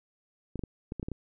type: clicks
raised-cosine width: 3 ms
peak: -22 dBFS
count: 8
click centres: 0.557 / 0.593 / 0.637 / 0.921 / 0.997 / 1.029 / 1.085 / 1.117 s
effects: none